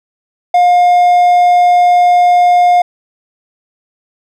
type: tone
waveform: triangle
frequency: 711 Hz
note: F5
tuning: 31 cents sharp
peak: -3 dBFS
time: 0.54-2.82 s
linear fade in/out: 5 ms
effects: none